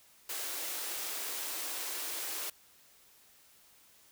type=high-pass noise; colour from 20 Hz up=white; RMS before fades=-38 dBFS; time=0.29-2.5 s; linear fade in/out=5 ms; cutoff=280 Hz; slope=96 dB/octave; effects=white hiss -62 dBFS RMS until 4.11 s